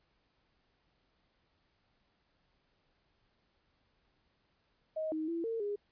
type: tone with pitch steps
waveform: sine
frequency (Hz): 629 / 313.8 / 334.8 / 454.8 / 410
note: D#5 / D#4 / E4 / A#4 / G#4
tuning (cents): +19 / +15 / +27 / -43 / -22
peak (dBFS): -33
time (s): 4.96-5.76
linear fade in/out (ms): 10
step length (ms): 160
effects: pink hiss -75 dBFS RMS until 5.91 s + resampled to 11025 Hz